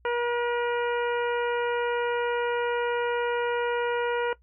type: harmonic tone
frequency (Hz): 478.9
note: A#4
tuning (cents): +47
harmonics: 1 / 2 / 3 / 4 / 5 / 6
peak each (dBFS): -26 / -30 / -32 / -39 / -40 / -42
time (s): 0.05-4.33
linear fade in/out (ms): 2
effects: noise-tail reverb RT60 0.1 s tail -19 dB re dry + added 60 Hz sine -57 dBFS peak until 4.42 s